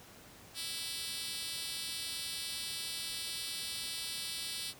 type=tone with high-pass filter; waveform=5% pulse; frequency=329.6 Hz; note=E4; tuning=in tune; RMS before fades=-40 dBFS; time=0.54-4.74 s; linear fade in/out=50 ms; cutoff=4500 Hz; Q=1.3; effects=pink hiss -55 dBFS RMS until 4.79 s + high-pass 60 Hz 12 dB/octave